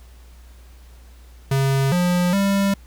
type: tone with pitch steps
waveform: square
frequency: 135.9 / 177.7 / 197.8 Hz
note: C#3 / F3 / G3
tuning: -34 / +30 / +16 cents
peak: -17 dBFS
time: 1.51-2.74 s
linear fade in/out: 5 ms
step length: 410 ms
effects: added 60 Hz sine -42 dBFS peak until 2.86 s + pink hiss -54 dBFS RMS until 2.86 s